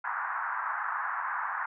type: band-pass noise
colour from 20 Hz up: pink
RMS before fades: -33 dBFS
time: 0.04-1.66 s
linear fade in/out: 5 ms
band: 880 to 1700 Hz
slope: 48 dB/octave
effects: none